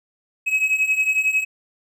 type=beating tone pair; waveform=triangle; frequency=2548 / 2559 Hz; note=D#7 / D#7; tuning=+41 / +48 cents; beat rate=11 Hz; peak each=-21 / -17 dBFS; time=0.46-1.45 s; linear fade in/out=20 ms; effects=none